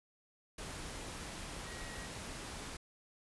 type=tone in noise; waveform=sine; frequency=1900 Hz; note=A#6; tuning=33 cents sharp; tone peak=-52 dBFS; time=1.66-2.07 s; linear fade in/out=5 ms; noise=pink; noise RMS=-45 dBFS; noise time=0.58-2.77 s; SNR=-10 dB; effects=resampled to 24000 Hz